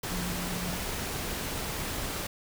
sine tone in noise, 178.7 Hz, F3, 40 cents sharp, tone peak -35 dBFS, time 0.11-0.77 s, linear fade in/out 5 ms, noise pink, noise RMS -34 dBFS, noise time 0.03-2.27 s, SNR -4 dB, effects none

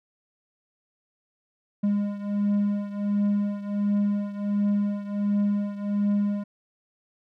triangle beating tone pair, 203.7 / 205.1 Hz, G#3 / G#3, -33 / -21 cents, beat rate 1.4 Hz, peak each -22 / -26 dBFS, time 1.83-6.44 s, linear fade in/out 10 ms, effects none

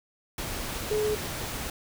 sine tone in noise, 425.4 Hz, G#4, 42 cents sharp, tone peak -24 dBFS, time 0.91-1.15 s, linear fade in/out 2 ms, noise pink, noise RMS -34 dBFS, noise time 0.38-1.7 s, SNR +7 dB, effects none

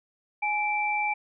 sine tone pair together, 838 / 2340 Hz, G#5 / D7, +15 / -7 cents, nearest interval octave + tritone, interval 1778 cents, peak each -27 dBFS, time 0.42-1.14 s, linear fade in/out 10 ms, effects none

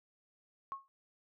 sine tone with exponential decay, 1090 Hz, C#6, 29 cents flat, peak -34 dBFS, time 0.72-0.88 s, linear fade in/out 0 ms, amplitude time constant 33 ms, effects none

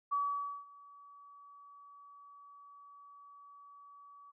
sine tone with ADSR envelope, 1141 Hz, C#6, 50 cents sharp, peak -29 dBFS, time 0.11-4.32 s, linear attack 19 ms, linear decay 520 ms, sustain -24 dB, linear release 23 ms, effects none

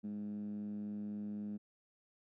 10% pulse tone with band-pass filter, 103.83 Hz, G#2, in tune, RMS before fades -42 dBFS, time 0.03-1.58 s, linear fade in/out 20 ms, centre 220 Hz, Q 9.1, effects none

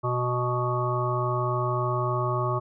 harmonic tone, 123.47 Hz, B2, in tune, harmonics 1 / 3 / 5 / 7 / 9 / 10, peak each -27 / -31 / -32 / -35 / -29 / -36 dBFS, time 0.03-2.6 s, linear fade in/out 20 ms, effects none

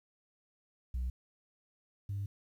sine tone pair in turn, 62.3 / 99.96 Hz, B1 / G2, +16 / +34 cents, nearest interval minor sixth, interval 818 cents, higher second, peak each -30 / -33 dBFS, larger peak first, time 0.94-1.1 / 2.09-2.26 s, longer second, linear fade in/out 5 ms, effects tanh soft clip ceiling -31 dBFS + 11-bit

